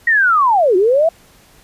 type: linear two-way sweep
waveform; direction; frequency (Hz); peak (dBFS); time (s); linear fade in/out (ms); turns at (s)
sine; down then up; 1908 to 349.2 to 679; -9; 0.07-1.09; 5; 0.76
effects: pink hiss -48 dBFS RMS until 1.63 s + resampled to 32000 Hz